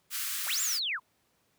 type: high-pass noise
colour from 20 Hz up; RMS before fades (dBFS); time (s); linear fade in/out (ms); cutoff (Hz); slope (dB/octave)
white; -34; 0.1-0.8; 50; 1200; 48
type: linear two-way sweep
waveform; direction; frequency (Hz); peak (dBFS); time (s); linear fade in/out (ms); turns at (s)
sine; up then down; 248.1 to 7540 to 871; -29; 0.46-1; 50; 0.61
effects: pink hiss -71 dBFS RMS until 1.58 s + high-pass 100 Hz 12 dB/octave